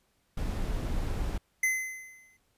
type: noise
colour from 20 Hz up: brown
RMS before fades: -31 dBFS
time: 0.37-1.38 s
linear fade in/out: 5 ms
type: tone with exponential decay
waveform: square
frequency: 2048 Hz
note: C7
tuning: 38 cents flat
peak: -23 dBFS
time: 1.63-2.37 s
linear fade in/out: 5 ms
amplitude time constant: 160 ms
effects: pink hiss -72 dBFS RMS until 2.57 s + resampled to 32000 Hz